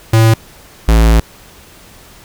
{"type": "tone pair in turn", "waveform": "square", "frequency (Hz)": [112.2, 55.62], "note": ["A2", "A1"], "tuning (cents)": [34, 19], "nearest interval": "octave", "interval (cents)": 1215, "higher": "first", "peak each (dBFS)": -6, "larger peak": "neither", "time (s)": [[0.13, 0.34], [0.88, 1.2]], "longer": "second", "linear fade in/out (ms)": 5, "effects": ["pink hiss -40 dBFS RMS until 2.24 s"]}